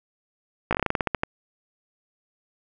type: slowing click train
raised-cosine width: 0.5 ms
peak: -7 dBFS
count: 13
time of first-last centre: 0.71-1.234 s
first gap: 17 ms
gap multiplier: 1.16
effects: none

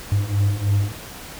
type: beating tone pair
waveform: triangle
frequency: 99.1 / 102.3 Hz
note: G2 / G#2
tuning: +19 / -26 cents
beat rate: 3.2 Hz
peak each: -20 / -17 dBFS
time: 0.12-0.92 s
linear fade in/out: 0 ms
effects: pink hiss -37 dBFS RMS until 1.39 s

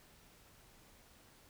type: silence
effects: pink hiss -63 dBFS RMS until 1.49 s

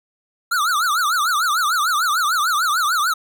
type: tone with vibrato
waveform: square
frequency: 1314 Hz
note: E6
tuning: 6 cents flat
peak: -17 dBFS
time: 0.51-3.14 s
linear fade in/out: 10 ms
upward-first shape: triangle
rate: 6.7 Hz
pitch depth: 250 cents each way
effects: none

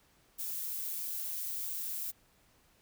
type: noise with amplitude modulation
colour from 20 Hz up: violet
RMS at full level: -36 dBFS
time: 0.38-2.12 s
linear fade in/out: 20 ms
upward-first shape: sine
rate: 164 Hz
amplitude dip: 40%
effects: pink hiss -67 dBFS RMS until 2.81 s

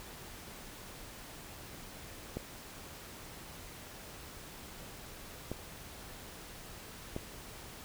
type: clicks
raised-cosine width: 2 ms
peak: -23 dBFS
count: 3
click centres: 2.37 / 5.516 / 7.164 s
effects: pink hiss -49 dBFS RMS until 7.84 s

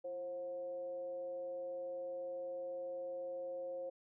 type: tone with frequency modulation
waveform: sine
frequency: 533 Hz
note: C5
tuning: 32 cents sharp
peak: -40 dBFS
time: 0.04-3.9 s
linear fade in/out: 10 ms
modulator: 192 Hz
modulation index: 0.34
effects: none

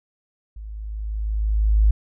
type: tone with level ramp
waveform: sine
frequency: 53 Hz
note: G#1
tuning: 36 cents sharp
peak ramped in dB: -33 to -11 dBFS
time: 0.56-1.91 s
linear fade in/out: 5 ms
effects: none

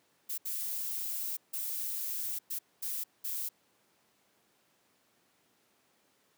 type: noise bursts at uneven times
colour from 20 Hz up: violet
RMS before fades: -36 dBFS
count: 6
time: 0.29-0.38 / 0.45-1.37 / 1.53-2.39 / 2.5-2.59 / 2.82-3.04 / 3.24-3.49 s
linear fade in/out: 10 ms
effects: pink hiss -70 dBFS RMS until 6.37 s + high-pass 200 Hz 12 dB/octave

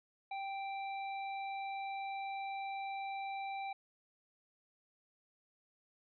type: harmonic tone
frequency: 784 Hz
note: G5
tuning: in tune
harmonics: 1 / 3 / 5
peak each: -39 / -47 / -55 dBFS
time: 0.31-3.73 s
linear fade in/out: 5 ms
effects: none

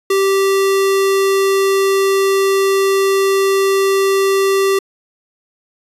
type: tone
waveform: square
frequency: 390 Hz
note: G4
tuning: 9 cents flat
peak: -12 dBFS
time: 0.1-4.79 s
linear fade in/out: 5 ms
effects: resampled to 32000 Hz

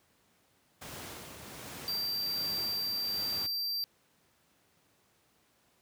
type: noise with tremolo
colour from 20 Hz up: pink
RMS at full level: -43 dBFS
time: 0.81-3.47 s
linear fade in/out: 10 ms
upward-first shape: sine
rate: 1.3 Hz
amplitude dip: 40%
type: tone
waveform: square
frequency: 4699 Hz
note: D8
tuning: in tune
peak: -32 dBFS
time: 1.88-3.84 s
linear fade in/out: 0 ms
effects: pink hiss -69 dBFS RMS until 5.81 s + high-pass 100 Hz 12 dB/octave

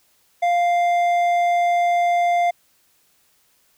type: tone with hard clipping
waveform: triangle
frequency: 698.5 Hz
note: F5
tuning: in tune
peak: -17 dBFS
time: 0.42-2.51 s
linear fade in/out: 10 ms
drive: 10 dB
effects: white hiss -61 dBFS RMS until 3.77 s

